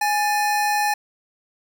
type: tone pair together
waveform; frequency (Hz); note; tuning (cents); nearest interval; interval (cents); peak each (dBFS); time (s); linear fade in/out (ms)
square; 830.6 / 1770.2; G#5 / A6; 0 / +10; octave + minor second; 1310; -20 / -26; 0.01-0.94; 5
effects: none